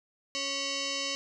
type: tone with frequency modulation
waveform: sine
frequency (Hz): 1108.7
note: C#6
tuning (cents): 0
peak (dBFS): -30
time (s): 0.35-1.15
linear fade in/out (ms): 0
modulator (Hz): 830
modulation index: 6.4
effects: none